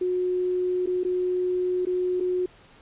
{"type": "tone with dropouts", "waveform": "sine", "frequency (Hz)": 363.3, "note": "F#4", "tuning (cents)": -32, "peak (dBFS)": -22, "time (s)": [0.01, 2.46], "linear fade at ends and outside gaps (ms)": 5, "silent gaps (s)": [[0.861, 0.871], [1.035, 1.048], [1.853, 1.868], [2.201, 2.206]], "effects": ["pink hiss -53 dBFS RMS until 2.81 s", "resampled to 8000 Hz"]}